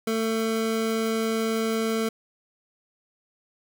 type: tone pair together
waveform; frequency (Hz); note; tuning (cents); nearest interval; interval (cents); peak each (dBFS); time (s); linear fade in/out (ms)
square; 223.5 / 447; A3 / A4; +27 / +27; octave; 1200; -27; 0.07-2.09; 5
effects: none